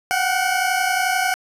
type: tone pair together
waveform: 20% pulse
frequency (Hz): 728.7 / 760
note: F#5 / F#5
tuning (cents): -27 / +46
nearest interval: minor second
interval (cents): 73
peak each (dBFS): -16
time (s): 0.11-1.34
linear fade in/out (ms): 0
effects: resampled to 32000 Hz + 7-bit